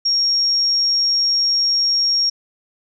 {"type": "tone", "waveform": "sine", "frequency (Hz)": 5570, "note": "F8", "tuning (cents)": -5, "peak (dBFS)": -14, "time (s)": [0.05, 2.3], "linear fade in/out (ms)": 10, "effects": []}